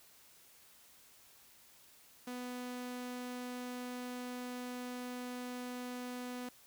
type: tone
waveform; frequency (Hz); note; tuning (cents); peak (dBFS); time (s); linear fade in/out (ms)
sawtooth; 248; B3; +7; -37; 2.27-6.49; 5
effects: white hiss -62 dBFS RMS until 6.66 s